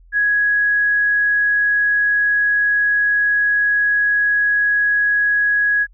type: tone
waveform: sine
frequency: 1667 Hz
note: G#6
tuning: 6 cents sharp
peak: -13 dBFS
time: 0.12-5.87 s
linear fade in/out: 50 ms
effects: added 42 Hz sine -44 dBFS peak until 5.93 s